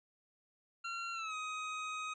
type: tone with pitch glide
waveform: 25% pulse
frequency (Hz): 1371 to 1257.2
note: F6 to D#6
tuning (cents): -32 to +18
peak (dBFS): -35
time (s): 0.84-2.14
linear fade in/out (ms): 10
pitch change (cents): -150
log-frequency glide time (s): 1.13-1.35
effects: resampled to 16000 Hz

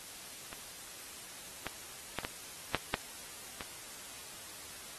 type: clicks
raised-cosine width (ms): 0.3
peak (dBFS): -26 / -19 / -18 / -19 / -12 / -13 / -22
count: 7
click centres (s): 0.529 / 1.667 / 2.187 / 2.249 / 2.747 / 2.941 / 3.608
effects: white hiss -48 dBFS RMS until 4.98 s + AAC 32 kbps

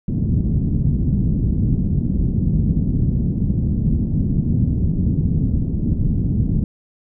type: low-pass noise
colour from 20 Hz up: white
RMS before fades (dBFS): -18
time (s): 0.08-6.64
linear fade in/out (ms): 2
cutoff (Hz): 210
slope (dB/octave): 24
effects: none

